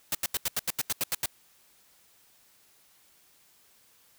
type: noise bursts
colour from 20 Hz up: white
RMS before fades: -28 dBFS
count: 11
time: 0.12-1.259 s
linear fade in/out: 2 ms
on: 29 ms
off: 82 ms
effects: white hiss -62 dBFS RMS until 4.18 s